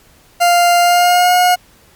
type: tone with pitch glide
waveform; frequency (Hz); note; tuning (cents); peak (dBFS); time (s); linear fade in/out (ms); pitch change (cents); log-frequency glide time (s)
40% pulse; 698.5 to 720.6; F5 to F#5; 0 to -46; -7; 0.4-1.56; 20; +54; 0.8-1.33
effects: pink hiss -48 dBFS RMS until 1.95 s + MP3 96 kbps